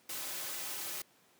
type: noise with comb filter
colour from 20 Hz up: white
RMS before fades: -40 dBFS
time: 0.09-1.02 s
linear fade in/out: 5 ms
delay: 4.3 ms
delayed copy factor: -0.65
effects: pink hiss -66 dBFS RMS until 1.39 s + high-pass 200 Hz 12 dB/octave